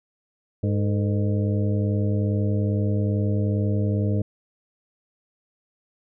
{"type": "harmonic tone with a mistuned harmonic", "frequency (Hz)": 102.4, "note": "G#2", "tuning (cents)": -24, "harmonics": [1, 2, 3, 4, 5, 6], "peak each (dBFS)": [-21, -27, -31, -33, -35, -37], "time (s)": [0.63, 4.22], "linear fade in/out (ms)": 5, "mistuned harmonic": 4, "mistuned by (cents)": 130, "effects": []}